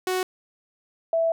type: tone pair in turn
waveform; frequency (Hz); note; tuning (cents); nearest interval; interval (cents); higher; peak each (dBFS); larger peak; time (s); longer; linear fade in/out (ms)
sawtooth / sine; 370 / 659.3; F#4 / E5; 0 / 0; minor seventh; 1000; second; -19; neither; 0.07-0.23 / 1.13-1.32; second; 2
effects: none